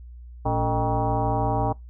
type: tone with frequency modulation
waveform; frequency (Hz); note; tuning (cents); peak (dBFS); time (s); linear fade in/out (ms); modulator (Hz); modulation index
sine; 450; A4; +39; -20; 0.45-1.73; 10; 168; 3.1
effects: noise-tail reverb RT60 0.2 s tail -23 dB re dry + added 60 Hz sine -39 dBFS peak until 1.89 s